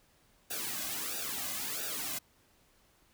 white noise with flanger, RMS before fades -37 dBFS, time 0.5-2.19 s, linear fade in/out 10 ms, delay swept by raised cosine 0.93 to 2.23 ms, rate 1.5 Hz, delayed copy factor -0.8, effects pink hiss -67 dBFS RMS until 3.13 s

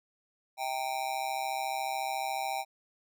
square tone with amplitude modulation, 784 Hz, G5, in tune, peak -28 dBFS, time 0.57-2.65 s, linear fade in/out 50 ms, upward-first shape sine, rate 134 Hz, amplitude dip 90%, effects none

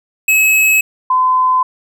square / sine tone pair in turn, 2573 / 1021.1 Hz, E7 / C6, -43 / -43 cents, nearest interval octave + major third, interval 1600 cents, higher first, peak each -9 dBFS, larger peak neither, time 0.28-0.81 / 1.1-1.63 s, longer neither, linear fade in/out 5 ms, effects none

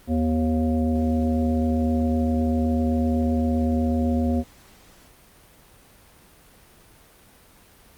harmonic tone with a mistuned harmonic, 78 Hz, D#2, 5 cents sharp, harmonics 1 / 3 / 5 / 7 / 9, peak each -24 / -21 / -34 / -31 / -34 dBFS, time 0.07-4.44 s, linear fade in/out 50 ms, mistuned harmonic 3, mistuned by +57 cents, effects pink hiss -52 dBFS RMS until 7.97 s + Opus 32 kbps

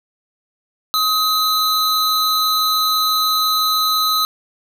square tone pair together, 1261 / 4027 Hz, D#6 / B7, +23 / +33 cents, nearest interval octave + minor sixth, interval 2010 cents, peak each -18 dBFS, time 0.94-4.25 s, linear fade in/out 0 ms, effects none

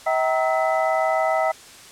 sine tone cluster, 642 / 769 / 936 / 1295 / 2001 Hz, E5 / G5 / A#5 / E6 / B6, -46 / -33 / +7 / -31 / +22 cents, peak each -21 / -23 / -29 / -27 / -29 dBFS, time 0.06-1.52 s, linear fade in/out 10 ms, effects white hiss -44 dBFS RMS until 1.91 s + low-pass 9000 Hz 12 dB/octave

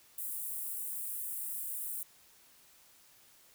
white high-pass noise, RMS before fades -39 dBFS, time 0.18-2.03 s, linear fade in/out 2 ms, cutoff 8500 Hz, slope 48 dB/octave, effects white hiss -62 dBFS RMS until 3.54 s

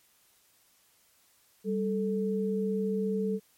sine tone pair together, 196 / 438.8 Hz, G3 / A4, 0 / -5 cents, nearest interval octave + major second, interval 1395 cents, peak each -29 / -30 dBFS, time 1.64-3.4 s, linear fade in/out 50 ms, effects white hiss -65 dBFS RMS until 3.57 s + MP3 64 kbps

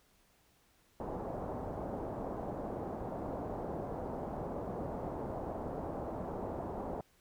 white low-pass noise, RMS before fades -40 dBFS, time 1-7.01 s, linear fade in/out 2 ms, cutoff 790 Hz, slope 24 dB/octave, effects pink hiss -69 dBFS RMS until 7.2 s

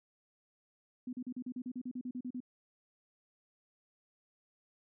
sine tone bursts, 250 Hz, B3, 21 cents sharp, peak -37 dBFS, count 14, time 1.07-2.404 s, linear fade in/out 5 ms, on 60 ms, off 38 ms, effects none

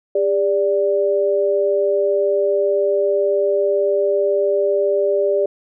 sine tone pair together, 402.7 / 584.6 Hz, G4 / D5, +47 / -8 cents, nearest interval tritone, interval 645 cents, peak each -17 dBFS, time 0.15-5.46 s, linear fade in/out 5 ms, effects none

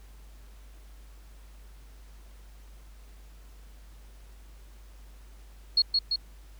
sine tone with echo, 4318 Hz, C#8, 46 cents flat, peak -18 dBFS, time 5.77-5.82 s, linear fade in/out 5 ms, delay 170 ms, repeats 2, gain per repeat -3 dB, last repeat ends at 6.16 s, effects added 50 Hz sine -47 dBFS peak until 6.59 s + pink hiss -60 dBFS RMS until 6.59 s

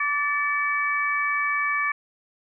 sine tone cluster, 1159 / 1760 / 2284 Hz, D6 / A6 / D7, -23 / 0 / -49 cents, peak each -26 dBFS, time 0-1.92 s, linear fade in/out 5 ms, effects none

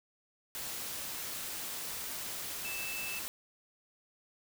sine tone in noise, 2637 Hz, E7, in tune, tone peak -39 dBFS, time 2.65-3.19 s, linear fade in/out 0 ms, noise white, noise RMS -40 dBFS, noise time 0.55-3.28 s, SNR -2 dB, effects none

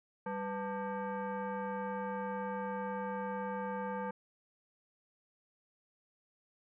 sine tone with frequency modulation, 196 Hz, G3, in tune, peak -35 dBFS, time 0.26-4.11 s, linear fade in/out 5 ms, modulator 695 Hz, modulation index 1.5, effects none

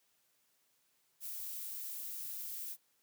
violet noise, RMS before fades -43 dBFS, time 1.2-2.77 s, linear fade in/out 50 ms, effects white hiss -75 dBFS RMS until 3.02 s + high-pass 100 Hz 12 dB/octave

